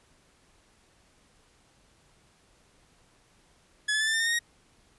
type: tone with pitch steps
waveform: sawtooth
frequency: 1700 / 1724.7 / 1749.8 / 1775.3 / 1801.1 / 1827.3 / 1853.9 / 1880.8 Hz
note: G#6 / A6 / A6 / A6 / A6 / A#6 / A#6 / A#6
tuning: +40 / -35 / -10 / +15 / +40 / -35 / -10 / +15 cents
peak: -21 dBFS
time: 3.88-4.392 s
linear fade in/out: 10 ms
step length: 64 ms
effects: pink hiss -63 dBFS RMS until 4.98 s + resampled to 24000 Hz